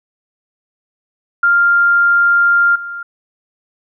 sine tone with level steps, 1396.9 Hz, F6, in tune, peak -8 / -23 dBFS, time 1.43-3.03 s, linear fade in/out 5 ms, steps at 2.75 s, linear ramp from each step 10 ms, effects none

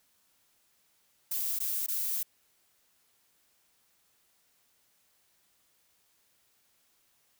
violet noise with dropouts, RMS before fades -32 dBFS, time 1.31-2.23 s, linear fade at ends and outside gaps 5 ms, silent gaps 1.589-1.601 / 1.864-1.883 s, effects white hiss -70 dBFS RMS until 7.39 s

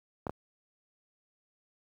clicks, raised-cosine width 1 ms, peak -19 dBFS, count 2, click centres 0.268 / 0.295 s, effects high-pass 60 Hz 12 dB/octave + 10-bit

